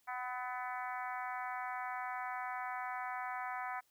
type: harmonic tone with a mistuned harmonic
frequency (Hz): 250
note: B3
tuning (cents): +21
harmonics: 3 / 4 / 5 / 6 / 7 / 8 / 9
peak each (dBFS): -42 / -44 / -46 / -48 / -49 / -50 / -51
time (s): 0.07-3.81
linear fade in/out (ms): 20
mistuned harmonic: 5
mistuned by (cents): +24
effects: white hiss -74 dBFS RMS until 3.9 s